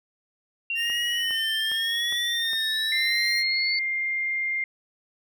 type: exponential sweep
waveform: sine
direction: up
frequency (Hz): 2744 to 4500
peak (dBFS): -25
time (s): 0.7-3.79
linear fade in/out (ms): 2
type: tone with vibrato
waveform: square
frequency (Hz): 1833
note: A#6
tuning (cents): -30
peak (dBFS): -29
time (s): 0.75-3.44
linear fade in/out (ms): 50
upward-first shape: sine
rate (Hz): 0.87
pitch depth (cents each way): 64
type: click train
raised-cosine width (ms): 0.5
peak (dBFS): -26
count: 5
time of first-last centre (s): 0.9-2.533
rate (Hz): 2.45
type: tone with pitch glide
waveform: sine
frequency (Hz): 2093 to 2108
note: C7 to C7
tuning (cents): 0 to +12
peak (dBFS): -24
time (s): 2.92-4.64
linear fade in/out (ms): 2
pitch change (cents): +12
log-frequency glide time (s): 3.09-3.45
effects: none